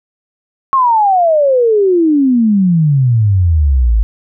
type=exponential sweep; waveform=sine; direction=down; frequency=1100 to 51.3 Hz; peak=-7 dBFS; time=0.73-4.03 s; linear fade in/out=0 ms; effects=none